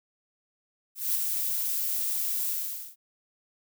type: noise with ADSR envelope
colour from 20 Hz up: violet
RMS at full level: -25 dBFS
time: 0.95-2.96 s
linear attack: 200 ms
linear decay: 5 ms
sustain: -4 dB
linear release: 480 ms
effects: none